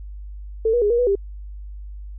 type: tone with pitch steps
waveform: sine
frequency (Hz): 445.6 / 481.6 / 413.4 / 473.9 / 491.7 / 397.2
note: A4 / B4 / G#4 / A#4 / B4 / G4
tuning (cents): +22 / -44 / -8 / +28 / -8 / +23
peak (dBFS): -15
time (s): 0.65-1.154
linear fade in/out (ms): 5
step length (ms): 84
effects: added 50 Hz sine -32 dBFS peak until 2.18 s